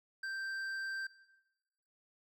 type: tone with hard clipping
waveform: sine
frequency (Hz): 1568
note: G6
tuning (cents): 0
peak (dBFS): -39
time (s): 0.23-1.07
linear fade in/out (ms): 5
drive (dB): 7
effects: noise-tail reverb RT60 1.0 s tail -17 dB re dry